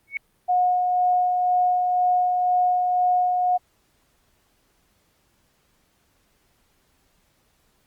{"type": "tone with exponential growth", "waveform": "sine", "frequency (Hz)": 2220, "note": "C#7", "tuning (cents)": 2, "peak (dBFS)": -20, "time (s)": [0.07, 0.17], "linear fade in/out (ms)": 1, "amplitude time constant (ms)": 20}
{"type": "tone with tremolo", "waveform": "sine", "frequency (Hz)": 724, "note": "F#5", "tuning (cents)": -38, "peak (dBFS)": -16, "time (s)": [0.48, 3.58], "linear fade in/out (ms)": 20, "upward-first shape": "sine", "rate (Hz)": 2, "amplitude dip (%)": 30}
{"effects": ["pink hiss -65 dBFS RMS until 7.86 s", "Opus 32 kbps"]}